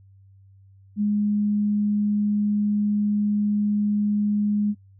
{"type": "tone", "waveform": "sine", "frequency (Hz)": 207.5, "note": "G#3", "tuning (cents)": -1, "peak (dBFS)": -19, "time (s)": [0.96, 4.75], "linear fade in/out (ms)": 50, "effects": ["noise-tail reverb RT60 0.1 s tail -25 dB re dry", "added 97 Hz sine -49 dBFS peak until 4.99 s"]}